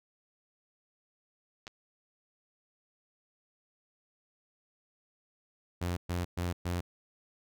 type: clicks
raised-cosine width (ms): 0.2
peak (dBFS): -27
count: 2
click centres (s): 1.669 / 1.678
type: tone bursts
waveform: sawtooth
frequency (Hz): 88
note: F2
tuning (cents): +14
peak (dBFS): -27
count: 4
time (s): 5.81-6.81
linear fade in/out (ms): 10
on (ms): 160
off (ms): 120
effects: none